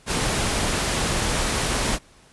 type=noise; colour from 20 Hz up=pink; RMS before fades=-23 dBFS; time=0.06-1.99 s; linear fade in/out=50 ms; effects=pink hiss -53 dBFS RMS until 2.32 s + resampled to 24000 Hz